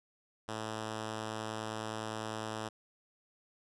5% pulse tone, 109.7 Hz, A2, 5 cents flat, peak -26 dBFS, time 0.48-2.69 s, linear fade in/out 10 ms, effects resampled to 22050 Hz

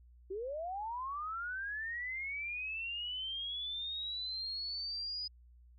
sine linear sweep, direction up, 363.3 to 4978 Hz, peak -37 dBFS, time 0.3-5.28 s, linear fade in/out 10 ms, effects added 60 Hz sine -57 dBFS peak until 5.78 s

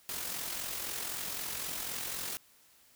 white noise with amplitude modulation, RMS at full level -36 dBFS, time 0.09-2.37 s, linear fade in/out 0 ms, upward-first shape sine, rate 43.9 Hz, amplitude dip 45%, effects white hiss -63 dBFS RMS until 2.95 s

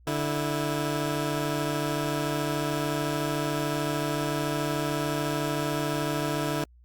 15% pulse tone pair together, 146.83 / 327.3 Hz, D3 / E4, 0 / -12 cents, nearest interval octave + major second, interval 1388 cents, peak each -22 / -24 dBFS, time 0.07-6.64 s, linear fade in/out 2 ms, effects added 60 Hz sine -52 dBFS peak until 6.84 s + Opus 48 kbps

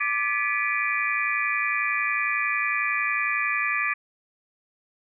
sine tone cluster, 1177 / 1719 / 1970 / 2313 / 2424 Hz, D6 / A6 / B6 / D7 / D#7, +3 / -41 / -5 / -27 / -46 cents, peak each -29 dBFS, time 0-3.94 s, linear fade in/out 10 ms, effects none

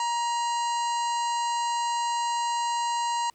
harmonic tone with a mistuned harmonic, 945 Hz, A#5, 23 cents sharp, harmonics 1 / 2 / 3 / 4 / 5 / 6 / 7 / 8 / 9, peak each -25 / -40 / -38 / -41 / -44 / -49 / -41 / -40 / -50 dBFS, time 0-3.3 s, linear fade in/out 2 ms, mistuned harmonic 4, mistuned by +130 cents, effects pink hiss -65 dBFS RMS until 3.34 s

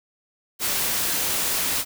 white noise, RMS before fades -24 dBFS, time 0.59-1.85 s, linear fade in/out 50 ms, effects none

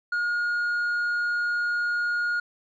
sine tone with tanh clipping, 1432 Hz, F6, 43 cents sharp, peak -24 dBFS, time 0.12-2.4 s, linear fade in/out 5 ms, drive 3 dB, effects none

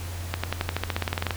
accelerating click train, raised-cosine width 0.3 ms, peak -9 dBFS, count 16, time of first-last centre 0.34-1.308 s, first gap 96 ms, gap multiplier 0.94, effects added 87 Hz sine -32 dBFS peak until 1.36 s + pink hiss -40 dBFS RMS until 1.36 s

